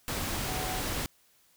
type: tone in noise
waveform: sine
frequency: 745 Hz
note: F#5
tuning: 12 cents sharp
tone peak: -38 dBFS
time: 0.47-0.8 s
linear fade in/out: 0 ms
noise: pink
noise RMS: -33 dBFS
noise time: 0.08-1.06 s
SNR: -8 dB
effects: white hiss -65 dBFS RMS until 1.56 s